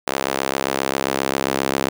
sawtooth tone with high-pass filter sweep, 67.5 Hz, C#2, 45 cents flat, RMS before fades -22 dBFS, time 0.07-1.89 s, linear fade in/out 5 ms, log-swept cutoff 490 to 320 Hz, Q 0.89, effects none

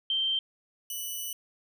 sine / 5% pulse tone pair in turn, 3136 / 2971 Hz, G7 / F#7, 0 / +6 cents, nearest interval minor second, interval 94 cents, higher first, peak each -25 dBFS, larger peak neither, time 0.1-0.39 / 0.9-1.33 s, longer second, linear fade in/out 2 ms, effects none

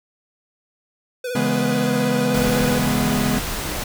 square tone with vibrato, 493.9 Hz, B4, in tune, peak -25 dBFS, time 1.24-2.79 s, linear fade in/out 5 ms, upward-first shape sine, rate 16 Hz, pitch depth 52 cents each way
45% pulse chord, C# minor seventh, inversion none, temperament equal, 138.59 / 164.81 / 207.7 / 246.9 Hz, C#3 / E3 / G#3 / B3, 0 / 0 / 0 / 0 cents, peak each -26 / -28 / -23 / -22 dBFS, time 1.35-3.39 s, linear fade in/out 5 ms
pink noise, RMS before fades -26 dBFS, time 2.34-3.84 s, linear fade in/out 5 ms
effects none

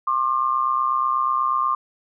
sine tone pair together, 1065.8 / 1194 Hz, C6 / D6, +32 / +28 cents, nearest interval major second, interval 196 cents, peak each -21 dBFS, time 0.07-1.75 s, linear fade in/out 5 ms, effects none

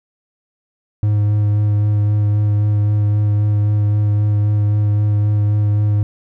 triangle tone with vibrato, 104.3 Hz, G#2, 8 cents sharp, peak -10 dBFS, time 1.03-6.03 s, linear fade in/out 0 ms, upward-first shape sine, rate 3.8 Hz, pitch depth 13 cents each way, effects none

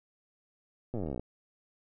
slowing click train, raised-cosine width 2 ms, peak -23 dBFS, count 22, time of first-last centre 0.94-1.196 s, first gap 8 ms, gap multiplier 1.04, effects none

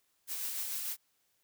blue noise with tremolo, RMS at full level -36 dBFS, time 0.27-0.97 s, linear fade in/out 50 ms, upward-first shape sine, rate 6.8 Hz, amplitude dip 30%, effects white hiss -75 dBFS RMS until 1.43 s

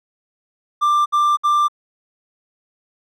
triangle tone bursts, 1184 Hz, D6, 14 cents sharp, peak -11 dBFS, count 3, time 0.81-1.684 s, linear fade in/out 20 ms, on 250 ms, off 62 ms, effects none

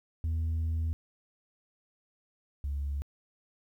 sine tone pair in turn, 81.1 / 70.65 Hz, E2 / C#2, -28 / +34 cents, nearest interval major second, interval 238 cents, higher first, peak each -25 / -29 dBFS, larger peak first, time 0.24-0.93 / 2.64-3.02 s, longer first, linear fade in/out 0 ms, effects tanh soft clip ceiling -27 dBFS + 11-bit

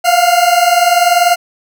40% pulse tone pair together, 692 / 712.3 Hz, F5 / F5, -16 / +34 cents, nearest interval minor second, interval 50 cents, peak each -10 dBFS, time 0.04-1.36 s, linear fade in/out 20 ms, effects none

